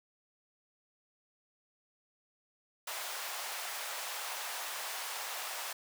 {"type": "high-pass noise", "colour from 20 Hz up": "pink", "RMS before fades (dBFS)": -40, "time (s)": [2.87, 5.73], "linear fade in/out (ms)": 5, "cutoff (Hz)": 660, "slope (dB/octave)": 24, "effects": []}